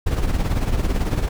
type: noise with tremolo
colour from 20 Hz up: brown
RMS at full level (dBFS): -17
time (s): 0.06-1.29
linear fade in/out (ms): 10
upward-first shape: triangle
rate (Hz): 18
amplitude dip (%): 70
effects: none